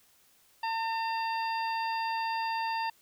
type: harmonic tone with a mistuned harmonic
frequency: 904 Hz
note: A5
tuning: 47 cents sharp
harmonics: 1 / 2 / 3 / 4 / 5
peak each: -30 / -39 / -40 / -49 / -43 dBFS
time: 0.63-2.9 s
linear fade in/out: 5 ms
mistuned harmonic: 5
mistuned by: +77 cents
effects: white hiss -64 dBFS RMS until 3.01 s